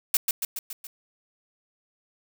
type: noise with echo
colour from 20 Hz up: blue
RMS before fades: -20 dBFS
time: 0.14-0.17 s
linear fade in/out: 2 ms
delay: 140 ms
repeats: 5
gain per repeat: -4 dB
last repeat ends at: 0.87 s
effects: none